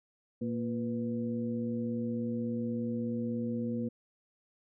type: harmonic tone with a mistuned harmonic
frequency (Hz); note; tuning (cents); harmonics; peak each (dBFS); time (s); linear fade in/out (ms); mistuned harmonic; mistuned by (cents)
116.54; A#2; 0; 1 / 2 / 3 / 4; -40 / -32 / -44 / -40; 0.41-3.89; 10; 4; +92
effects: none